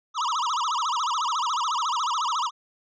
square tone with vibrato, 1108.7 Hz, C#6, in tune, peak -24 dBFS, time 0.14-2.51 s, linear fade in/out 50 ms, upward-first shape sine, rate 14 Hz, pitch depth 300 cents each way, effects resampled to 16000 Hz

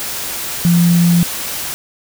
sine tone in noise, 172.5 Hz, F3, 21 cents flat, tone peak -8 dBFS, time 0.65-1.23 s, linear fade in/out 0 ms, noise white, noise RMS -23 dBFS, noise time 0-1.74 s, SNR +12 dB, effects none

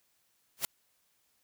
white noise with exponential growth, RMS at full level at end -26 dBFS, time 0.57-0.65 s, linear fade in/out 0 ms, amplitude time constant 16 ms, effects white hiss -73 dBFS RMS until 1.43 s

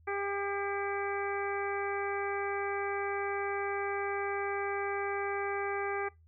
harmonic tone with a mistuned harmonic, 400 Hz, G4, 35 cents sharp, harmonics 1 / 2 / 3 / 4 / 5 / 6, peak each -35 / -38 / -40 / -41 / -42 / -43 dBFS, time 0.07-6.09 s, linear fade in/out 10 ms, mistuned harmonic 6, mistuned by -66 cents, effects noise-tail reverb RT60 0.2 s tail -22 dB re dry + added 81 Hz sine -58 dBFS peak until 6.27 s

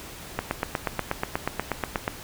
click train, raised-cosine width 0.5 ms, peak -9 dBFS, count 15, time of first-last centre 0.39-2.079 s, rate 8.29 Hz, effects pink hiss -41 dBFS RMS until 2.23 s

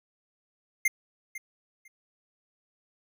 square tone with echo, 2107 Hz, C7, 12 cents sharp, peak -21 dBFS, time 0.85-0.88 s, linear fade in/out 5 ms, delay 500 ms, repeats 2, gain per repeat -15 dB, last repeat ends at 1.88 s, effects none

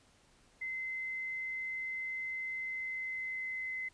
sine tone with pitch glide, 2060 to 2047 Hz, C7 to C7, -28 to -38 cents, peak -36 dBFS, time 0.61-3.89 s, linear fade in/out 10 ms, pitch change -10 cents, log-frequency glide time 2.58-3.77 s, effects pink hiss -66 dBFS RMS until 3.93 s + resampled to 22050 Hz

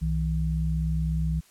sine tone pair together, 63.68 / 160 Hz, C2 / D#3, -46 / +49 cents, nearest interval octave + major third, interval 1595 cents, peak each -26 dBFS, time 0.01-1.41 s, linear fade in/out 20 ms, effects white hiss -58 dBFS RMS until 1.5 s + low-pass 12000 Hz 12 dB/octave

